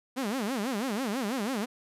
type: tone with vibrato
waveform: sawtooth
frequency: 233.1 Hz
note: A#3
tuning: in tune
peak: -25 dBFS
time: 0.16-1.66 s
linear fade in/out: 20 ms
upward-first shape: sine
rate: 6.1 Hz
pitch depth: 280 cents each way
effects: resampled to 32000 Hz